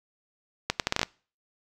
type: accelerating click train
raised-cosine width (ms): 0.2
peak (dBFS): -6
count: 8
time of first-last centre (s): 0.7-1.031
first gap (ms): 98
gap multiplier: 0.74
effects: noise-tail reverb RT60 0.4 s tail -25 dB re dry